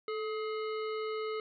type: harmonic tone with a mistuned harmonic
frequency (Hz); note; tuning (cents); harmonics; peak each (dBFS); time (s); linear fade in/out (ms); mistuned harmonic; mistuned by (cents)
422.2; G#4; +29; 1 / 3 / 5 / 7 / 9 / 10; -34 / -41 / -46 / -51 / -56 / -53; 0.08-1.4; 2; 1; +55
effects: none